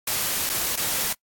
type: noise with dropouts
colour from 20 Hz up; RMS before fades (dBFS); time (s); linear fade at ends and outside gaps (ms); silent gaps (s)
white; -25; 0.07-1.13; 5; 0.494-0.497 / 0.759-0.772
effects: noise-tail reverb RT60 0.1 s tail -24 dB re dry + AAC 64 kbps